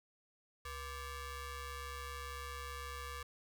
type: ring-modulated tone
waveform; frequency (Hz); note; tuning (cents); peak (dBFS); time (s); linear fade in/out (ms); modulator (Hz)
sawtooth; 553; C#5; -4; -36; 0.65-3.23; 5; 622
effects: none